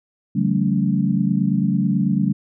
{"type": "tone cluster", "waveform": "sine", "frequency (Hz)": [142.6, 172.7, 191.3, 220.4, 281], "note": ["C#3", "F3", "G3", "A3", "C#4"], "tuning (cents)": [49, -19, -42, 3, 24], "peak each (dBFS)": [-23, -27, -19, -22, -26], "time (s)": [0.35, 2.33], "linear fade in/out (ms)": 10, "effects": []}